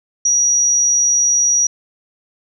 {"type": "tone", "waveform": "sine", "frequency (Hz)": 5780, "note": "F#8", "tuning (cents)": -41, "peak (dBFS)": -11, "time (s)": [0.25, 1.67], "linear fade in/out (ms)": 5, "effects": []}